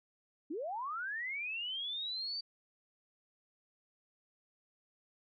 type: linear sweep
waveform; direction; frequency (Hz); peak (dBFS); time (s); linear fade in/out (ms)
sine; up; 270 to 4653; -36; 0.5-2.41; 10
effects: MP3 64 kbps